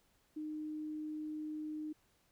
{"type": "tone", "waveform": "sine", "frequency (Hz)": 306.7, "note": "D#4", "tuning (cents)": -25, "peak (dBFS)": -39, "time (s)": [0.36, 1.93], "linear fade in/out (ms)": 10, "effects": ["pink hiss -73 dBFS RMS until 2.31 s"]}